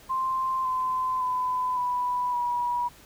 sine tone with pitch steps, 1046 / 1026.3 / 1006.9 / 987.9 / 969.2 Hz, C6 / C6 / B5 / B5 / B5, -1 / -34 / +33 / 0 / -33 cents, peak -24 dBFS, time 0.09-2.89 s, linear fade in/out 20 ms, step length 560 ms, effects pink hiss -52 dBFS RMS until 3.05 s

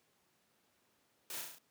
white noise with echo, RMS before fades -44 dBFS, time 1.3-1.41 s, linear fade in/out 2 ms, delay 35 ms, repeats 5, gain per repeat -3 dB, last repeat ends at 1.585 s, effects pink hiss -74 dBFS RMS until 1.7 s + high-pass 150 Hz 12 dB/octave

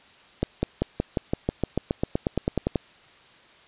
accelerating click train, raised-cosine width 2 ms, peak -9 dBFS, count 18, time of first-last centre 0.43-2.758 s, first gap 200 ms, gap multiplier 0.95, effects white hiss -53 dBFS RMS until 3.67 s + resampled to 8000 Hz

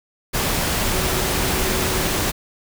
sine tone in noise, 374.2 Hz, F#4, 20 cents sharp, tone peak -29 dBFS, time 0.92-2.18 s, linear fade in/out 20 ms, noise pink, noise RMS -21 dBFS, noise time 0.33-2.32 s, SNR -11 dB, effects none

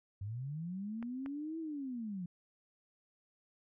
sine linear two-way sweep, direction up then down, 94 to 329.6 to 170 Hz, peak -38 dBFS, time 0.21-2.26 s, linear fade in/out 5 ms, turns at 1.59 s
clicks, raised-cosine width 0.5 ms, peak -33 dBFS, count 2, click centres 1.027 / 1.261 s
effects none

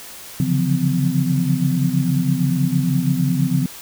sine tone cluster, 137.3 / 143.6 / 169 / 177.9 / 254.7 Hz, C#3 / D3 / E3 / F3 / C4, -16 / -39 / +43 / +32 / -46 cents, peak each -22 dBFS, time 0.4-3.66 s, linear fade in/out 2 ms, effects white hiss -37 dBFS RMS until 3.81 s

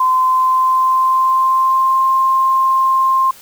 sine tone with pitch glide, 1030 to 1056.5 Hz, C6 to C6, -28 to +16 cents, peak -10 dBFS, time 0-3.31 s, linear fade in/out 5 ms, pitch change +44 cents, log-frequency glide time 0.15-2.06 s, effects white hiss -41 dBFS RMS until 3.41 s

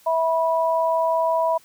sine tone pair together, 653 / 978.4 Hz, E5 / B5, -17 / -16 cents, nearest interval perfect fifth, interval 701 cents, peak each -20 / -21 dBFS, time 0.06-1.58 s, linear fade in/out 10 ms, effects white hiss -54 dBFS RMS until 1.64 s

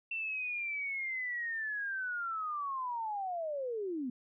sine linear sweep, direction down, 2699 to 236.2 Hz, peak -34 dBFS, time 0.11-4.1 s, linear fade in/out 5 ms, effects none

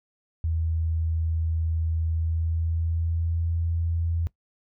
sine tone with pitch glide, 81.2 to 83.53 Hz, E2 to E2, -26 to +23 cents, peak -23 dBFS, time 0.44-4.27 s, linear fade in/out 0 ms, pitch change +49 cents, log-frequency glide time 2.1-3.5 s, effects noise-tail reverb RT60 0.1 s tail -19 dB re dry

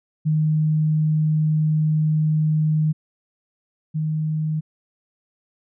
sine tone pair in turn, 154.8 / 155.51 Hz, D#3 / D#3, -9 / -1 cents, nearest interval unison, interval 8 cents, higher second, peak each -16 / -20 dBFS, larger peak first, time 0.25-2.93 / 3.94-4.61 s, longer first, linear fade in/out 20 ms, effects none

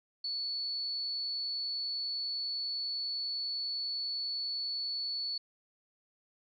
sine tone, 4435 Hz, C#8, in tune, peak -33 dBFS, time 0.24-5.38 s, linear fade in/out 5 ms, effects none

